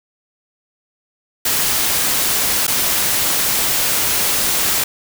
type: noise with dropouts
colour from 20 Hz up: white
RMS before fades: -17 dBFS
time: 1.45-4.84 s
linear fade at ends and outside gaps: 5 ms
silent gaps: 2.669-2.678 s
effects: none